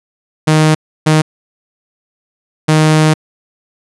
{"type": "tone bursts at uneven times", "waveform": "sawtooth", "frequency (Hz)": 155.56, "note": "D#3", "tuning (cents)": 0, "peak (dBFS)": -3, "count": 3, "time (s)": [[0.47, 0.75], [1.06, 1.22], [2.68, 3.14]], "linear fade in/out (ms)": 10, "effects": ["resampled to 24000 Hz"]}